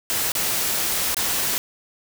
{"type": "noise with dropouts", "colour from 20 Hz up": "white", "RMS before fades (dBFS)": -23, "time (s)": [0.1, 1.58], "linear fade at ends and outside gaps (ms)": 0, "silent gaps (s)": [[0.319, 0.352], [1.145, 1.168]], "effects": []}